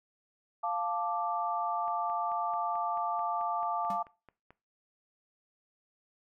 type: chord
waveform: sine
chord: D minor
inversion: first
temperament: equal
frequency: 698.5 / 880 / 1174.7 Hz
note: F5 / A5 / D6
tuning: 0 / 0 / 0 cents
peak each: -34 dBFS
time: 0.63-4.03 s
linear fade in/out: 10 ms
type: click train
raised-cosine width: 0.5 ms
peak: -38 dBFS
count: 13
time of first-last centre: 1.88-4.506 s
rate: 4.57 Hz
type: tone with exponential decay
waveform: square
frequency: 196 Hz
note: G3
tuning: in tune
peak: -38 dBFS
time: 3.9-4.04 s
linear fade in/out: 2 ms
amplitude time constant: 30 ms
effects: noise-tail reverb RT60 0.3 s tail -19 dB re dry